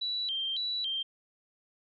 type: tone with vibrato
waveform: sine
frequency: 3529 Hz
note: A7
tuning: 4 cents sharp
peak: -30 dBFS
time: 0.01-1.03 s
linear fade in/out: 10 ms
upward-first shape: square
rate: 1.8 Hz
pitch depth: 190 cents each way
effects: none